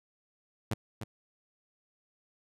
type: tone with echo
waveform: sawtooth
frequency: 110 Hz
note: A2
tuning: in tune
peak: -25 dBFS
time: 0.71-0.74 s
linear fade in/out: 5 ms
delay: 300 ms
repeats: 1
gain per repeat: -8 dB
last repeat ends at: 1.04 s
effects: resampled to 32000 Hz